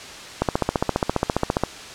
click train, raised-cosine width 1 ms, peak -4 dBFS, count 19, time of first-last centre 0.42-1.636 s, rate 14.8 Hz, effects white hiss -37 dBFS RMS until 1.94 s + low-pass 6000 Hz 12 dB/octave

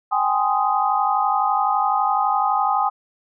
sine chord, Ab major seventh, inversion third, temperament just, 778.7 / 830.6 / 1038.3 / 1245.9 Hz, G5 / Ab5 / C6 / Eb6, -12 / 0 / -14 / +2 cents, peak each -22 / -21 / -25 / -22 dBFS, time 0.11-2.9 s, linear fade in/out 20 ms, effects none

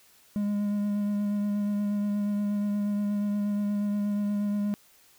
triangle tone with vibrato, 205.3 Hz, G#3, 20 cents flat, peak -23 dBFS, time 0.36-4.74 s, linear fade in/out 0 ms, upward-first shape sine, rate 8.4 Hz, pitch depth 15 cents each way, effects white hiss -59 dBFS RMS until 5.18 s

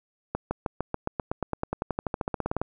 accelerating click train, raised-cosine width 1 ms, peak -13 dBFS, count 25, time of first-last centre 0.35-2.616 s, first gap 160 ms, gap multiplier 0.95, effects none

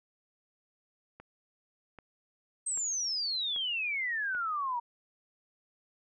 click train, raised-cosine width 0.5 ms, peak -33 dBFS, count 5, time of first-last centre 1.2-4.35 s, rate 1.27 Hz
sine exponential sweep, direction down, 8390 to 933 Hz, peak -30 dBFS, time 2.66-4.8 s, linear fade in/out 10 ms
effects none

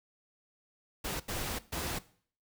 pink noise bursts at uneven times, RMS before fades -36 dBFS, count 3, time 1.04-1.2 / 1.28-1.59 / 1.72-1.99 s, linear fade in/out 10 ms, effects noise-tail reverb RT60 0.5 s tail -18 dB re dry

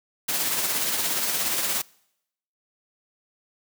white noise with tremolo, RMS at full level -24 dBFS, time 0.28-1.82 s, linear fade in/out 10 ms, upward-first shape sine, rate 17 Hz, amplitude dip 35%, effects noise-tail reverb RT60 0.8 s tail -25 dB re dry + high-pass 150 Hz 12 dB/octave

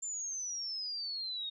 sine exponential sweep, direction down, 7260 to 3700 Hz, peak -36 dBFS, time 0.02-1.5 s, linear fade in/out 10 ms, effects none

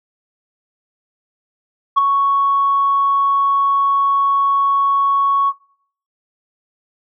sine tone with ADSR envelope, 1110 Hz, C#6, 2 cents sharp, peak -4 dBFS, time 1.96-5.53 s, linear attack 22 ms, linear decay 8 ms, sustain -7 dB, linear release 47 ms, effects noise-tail reverb RT60 0.6 s tail -23 dB re dry + tanh soft clip ceiling -6 dBFS

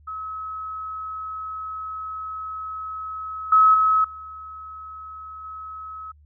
sine tone with level steps, 1285 Hz, E6, 45 cents flat, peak -29 / -11 / -15 / -35 / -33 dBFS, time 0.07-6.12 s, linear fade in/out 10 ms, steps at 3.52 / 3.74 / 4.04 / 5.44 s, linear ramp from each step 5 ms, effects added 74 Hz sine -50 dBFS peak until 6.25 s

